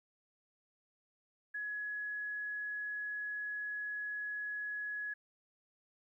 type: tone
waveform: sine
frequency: 1684 Hz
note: G#6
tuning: 24 cents sharp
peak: -37 dBFS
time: 1.54-5.14 s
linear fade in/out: 10 ms
effects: 13-bit